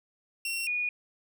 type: tone pair in turn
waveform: sawtooth / sine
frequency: 2729 / 2454 Hz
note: F7 / D#7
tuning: -41 / -25 cents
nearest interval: major second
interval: 184 cents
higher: first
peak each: -27 dBFS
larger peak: neither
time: 0.45-0.67 / 0.67-0.89 s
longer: neither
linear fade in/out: 2 ms
effects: none